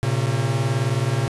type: beating tone pair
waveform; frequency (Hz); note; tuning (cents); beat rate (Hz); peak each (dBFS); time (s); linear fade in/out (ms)
45% pulse; 115.3 / 134.3; A#2 / C3; -19 / +46; 19; -22; 0.03-1.28; 0
effects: resampled to 24000 Hz + 8-bit